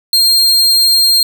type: tone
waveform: 40% pulse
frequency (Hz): 4203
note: C8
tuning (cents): +7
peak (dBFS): -6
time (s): 0.13-1.23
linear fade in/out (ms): 2
effects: none